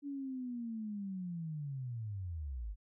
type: linear sweep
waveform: sine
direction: down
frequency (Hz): 288.1 to 46.25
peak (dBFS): -38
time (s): 0.02-2.76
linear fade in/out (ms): 50
effects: none